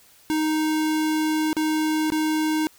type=tone with dropouts; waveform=square; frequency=311.1 Hz; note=D#4; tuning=in tune; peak=-21 dBFS; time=0.3-2.67 s; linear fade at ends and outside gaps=0 ms; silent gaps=1.53-1.567 / 2.102-2.121 s; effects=white hiss -54 dBFS RMS until 2.78 s